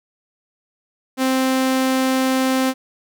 sawtooth tone, 261.6 Hz, C4, in tune, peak -12 dBFS, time 1.17-2.74 s, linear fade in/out 50 ms, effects none

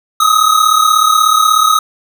square tone pair together, 1245.5 / 1282 Hz, D#6 / E6, +1 / -49 cents, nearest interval minor second, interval 50 cents, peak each -11 dBFS, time 0.2-1.79 s, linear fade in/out 5 ms, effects none

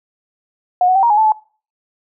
sine tone with pitch steps, 723 / 742 / 776 / 940 / 835 / 875 / 863 Hz, F#5 / F#5 / G5 / A#5 / G#5 / A5 / A5, -40 / +5 / -18 / +14 / +9 / -10 / -34 cents, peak -9 dBFS, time 0.81-1.321 s, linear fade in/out 2 ms, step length 73 ms, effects noise-tail reverb RT60 0.4 s tail -22 dB re dry

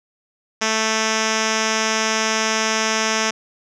5% pulse tone with low-pass filter, 220 Hz, A3, in tune, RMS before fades -20 dBFS, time 0.61-3.31 s, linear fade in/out 10 ms, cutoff 5400 Hz, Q 3.7, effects none

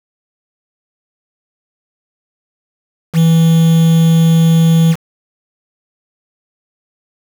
triangle tone with quantisation, 164 Hz, E3, 9 cents flat, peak -4 dBFS, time 3.13-4.96 s, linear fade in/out 50 ms, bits 4, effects none

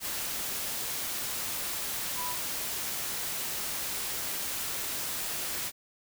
sine tone in noise, 987.8 Hz, B5, in tune, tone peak -35 dBFS, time 2.15-2.36 s, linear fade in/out 50 ms, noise white, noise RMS -34 dBFS, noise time 0-5.72 s, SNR -4 dB, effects none

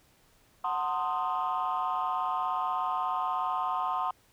sine chord, F# diminished seventh, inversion none, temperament equal with one note detuned, 740 / 901.6 / 1046.5 / 1244.5 Hz, F#5 / A5 / C6 / Eb6, 0 / +42 / 0 / 0 cents, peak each -32 / -34 / -30 / -33 dBFS, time 0.64-4.11 s, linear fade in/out 5 ms, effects tanh soft clip ceiling -22 dBFS + pink hiss -64 dBFS RMS until 4.32 s

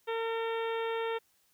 harmonic tone, 454.7 Hz, A#4, 43 cents flat, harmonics 1 / 2 / 3 / 4 / 5 / 6 / 7 / 8, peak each -32 / -38 / -42 / -44 / -46 / -48 / -49 / -50 dBFS, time 0.07-1.19 s, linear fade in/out 20 ms, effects white hiss -70 dBFS RMS until 1.53 s

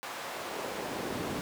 brown noise with high-pass filter sweep, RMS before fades -37 dBFS, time 0.03-1.41 s, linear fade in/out 0 ms, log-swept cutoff 930 to 210 Hz, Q 0.86, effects none

